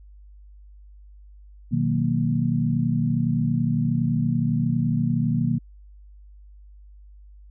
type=chord; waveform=sine; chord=B major seventh; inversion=none; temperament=equal; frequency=123.47 / 155.56 / 185 / 233.1 Hz; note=B2 / D#3 / F#3 / A#3; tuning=0 / 0 / 0 / 0 cents; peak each=-25 / -24 / -29 / -24 dBFS; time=1.71-5.59 s; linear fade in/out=20 ms; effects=added 50 Hz sine -44 dBFS peak until 7.5 s